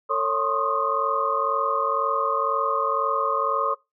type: tone cluster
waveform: sine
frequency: 449.9 / 555 / 1053 / 1095 / 1239 Hz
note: A4 / C#5 / C6 / C#6 / D#6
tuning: +39 / +2 / +11 / -22 / -8 cents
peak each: -29 / -28 / -27 / -30 / -25 dBFS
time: 0.09-3.75 s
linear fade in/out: 20 ms
effects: noise-tail reverb RT60 0.2 s tail -20 dB re dry